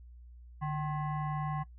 sine tone with frequency modulation, 149.5 Hz, D3, 31 cents sharp, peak -31 dBFS, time 0.61-1.64 s, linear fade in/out 20 ms, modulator 919 Hz, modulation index 0.85, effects noise-tail reverb RT60 0.1 s tail -19 dB re dry + added 60 Hz sine -49 dBFS peak until 1.78 s

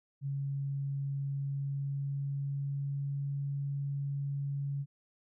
sine tone with pitch glide, 139 to 140.37 Hz, C#3 to C#3, +5 to +22 cents, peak -32 dBFS, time 0.21-4.86 s, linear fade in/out 50 ms, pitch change +17 cents, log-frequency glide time 1.26-3.29 s, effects none

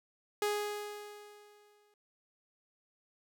sawtooth tone with exponential decay, 415.3 Hz, G#4, in tune, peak -25 dBFS, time 0.42-1.94 s, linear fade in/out 2 ms, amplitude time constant 330 ms, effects none

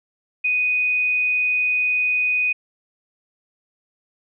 sine tone, 2489 Hz, D#7, in tune, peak -17 dBFS, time 0.44-2.53 s, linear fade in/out 10 ms, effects none

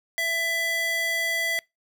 square tone with high-pass filter, 665 Hz, E5, 15 cents sharp, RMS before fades -26 dBFS, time 0.18-1.59 s, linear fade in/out 0 ms, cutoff 1500 Hz, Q 4, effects noise-tail reverb RT60 0.2 s tail -25 dB re dry

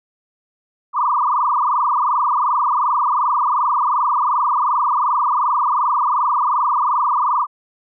sine tone with frequency modulation, 1088 Hz, C#6, 33 cents flat, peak -14 dBFS, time 0.93-7.47 s, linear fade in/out 50 ms, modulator 22.7 Hz, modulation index 6, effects none

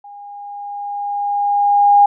sine tone with level ramp, 814 Hz, G#5, 35 cents flat, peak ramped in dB -34 to -5 dBFS, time 0.04-2.06 s, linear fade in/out 5 ms, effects none

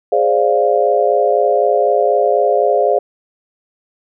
sine chord, D half-diminished seventh, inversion second, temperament equal, 415.3 / 523.3 / 587.3 / 698.5 Hz, Ab4 / C5 / D5 / F5, 0 / 0 / 0 / 0 cents, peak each -16 dBFS, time 0.12-2.99 s, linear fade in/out 5 ms, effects none

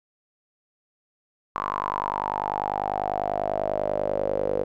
sawtooth tone with band-pass filter sweep, 50.1 Hz, G1, 38 cents sharp, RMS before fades -27 dBFS, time 1.55-4.64 s, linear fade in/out 10 ms, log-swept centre 1100 to 500 Hz, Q 7.4, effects none

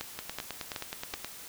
two click trains, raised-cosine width 0.2 ms, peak -18 / -17 dBFS, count 11 / 4, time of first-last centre 0.19-1.246 / 0.01-1.138 s, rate 9.47 / 2.66 Hz, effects white hiss -46 dBFS RMS until 1.48 s

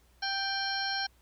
harmonic tone with a mistuned harmonic, 784 Hz, G5, in tune, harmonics 1 / 2 / 3 / 4 / 5 / 6 / 7, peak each -36 / -34 / -46 / -41 / -36 / -47 / -37 dBFS, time 0.22-1.07 s, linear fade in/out 10 ms, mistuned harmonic 5, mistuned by +120 cents, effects added 60 Hz sine -62 dBFS peak until 1.21 s + pink hiss -67 dBFS RMS until 1.21 s

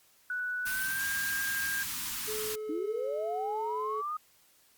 sine tone with pitch glide, 1480 to 1604.7 Hz, F#6 to G6, 0 to +40 cents, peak -31 dBFS, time 0.3-1.83 s, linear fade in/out 2 ms, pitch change +140 cents, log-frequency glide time 0.62-1.05 s
white band-stop noise, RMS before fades -36 dBFS, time 0.65-2.56 s, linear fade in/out 20 ms, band 300 to 910 Hz, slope 48 dB/octave
triangle tone, 430 Hz, A4, 40 cents flat, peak -33 dBFS, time 2.27-4.02 s, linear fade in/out 20 ms
sine linear sweep, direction up, 293.7 to 1256 Hz, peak -32 dBFS, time 2.69-4.17 s, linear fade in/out 5 ms
effects white hiss -64 dBFS RMS until 4.77 s + Opus 48 kbps

